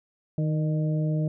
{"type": "harmonic tone with a mistuned harmonic", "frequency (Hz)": 155.56, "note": "D#3", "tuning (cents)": 0, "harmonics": [1, 2, 3, 4], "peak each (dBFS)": [-23, -33, -39, -36], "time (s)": [0.38, 1.28], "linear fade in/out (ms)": 2, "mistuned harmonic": 4, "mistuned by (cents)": -32, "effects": []}